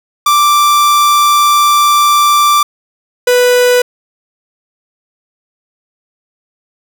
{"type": "tone pair in turn", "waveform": "45% pulse", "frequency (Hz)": [1174.7, 493.9], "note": ["D6", "B4"], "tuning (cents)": [0, 0], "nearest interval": "octave + minor third", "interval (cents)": 1500, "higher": "first", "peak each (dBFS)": -6, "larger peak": "neither", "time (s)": [[0.26, 2.63], [3.27, 3.82]], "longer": "first", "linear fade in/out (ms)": 5, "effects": []}